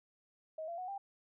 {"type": "tone with pitch steps", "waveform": "sine", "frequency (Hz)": [632, 681.3, 734.4, 791.7], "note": ["D#5", "F5", "F#5", "G5"], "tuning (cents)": [27, -43, -13, 17], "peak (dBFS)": -39, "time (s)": [0.58, 0.98], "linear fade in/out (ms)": 5, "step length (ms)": 100, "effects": []}